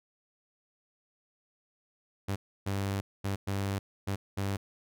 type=tone bursts at uneven times; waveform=sawtooth; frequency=98.6 Hz; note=G2; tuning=11 cents sharp; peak=-26 dBFS; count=6; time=2.28-2.36 / 2.66-3.01 / 3.24-3.36 / 3.47-3.79 / 4.07-4.16 / 4.37-4.57 s; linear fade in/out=10 ms; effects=none